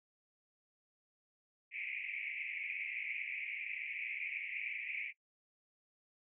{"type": "band-pass noise", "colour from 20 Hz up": "white", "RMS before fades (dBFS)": -42, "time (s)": [1.71, 5.13], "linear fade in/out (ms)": 50, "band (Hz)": [2100, 2500], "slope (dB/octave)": 96, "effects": ["noise-tail reverb RT60 0.1 s tail -21 dB re dry"]}